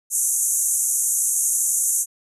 pink band-pass noise, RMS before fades -21 dBFS, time 0.1-2.06 s, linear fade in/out 50 ms, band 6300 to 12000 Hz, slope 96 dB/octave, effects none

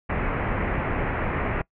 pink low-pass noise, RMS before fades -26 dBFS, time 0.09-1.62 s, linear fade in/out 10 ms, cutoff 2400 Hz, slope 48 dB/octave, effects noise-tail reverb RT60 0.1 s tail -23 dB re dry

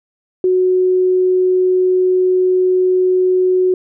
sine tone, 368.5 Hz, F#4, 7 cents flat, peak -10 dBFS, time 0.44-3.74 s, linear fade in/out 2 ms, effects none

